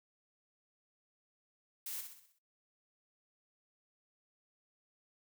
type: noise with echo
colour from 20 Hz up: blue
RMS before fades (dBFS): -42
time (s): 1.86-2.01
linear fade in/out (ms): 5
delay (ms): 63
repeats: 6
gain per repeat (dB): -6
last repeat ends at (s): 2.388
effects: noise-tail reverb RT60 0.4 s tail -26 dB re dry